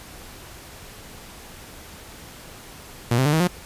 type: tone with pitch steps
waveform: sawtooth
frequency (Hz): 119 / 131.3 / 148.1 / 159.4 / 178.3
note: A#2 / C3 / D3 / D#3 / F3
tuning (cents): +36 / +6 / +15 / +42 / +36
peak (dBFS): -13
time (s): 3.11-3.475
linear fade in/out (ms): 5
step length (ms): 73
effects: pink hiss -42 dBFS RMS until 3.65 s + resampled to 32000 Hz